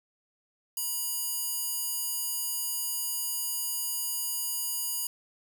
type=tone with high-pass filter; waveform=square; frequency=970 Hz; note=B5; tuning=31 cents flat; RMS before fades=-32 dBFS; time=0.77-5.07 s; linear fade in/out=2 ms; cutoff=9000 Hz; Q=0.58; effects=none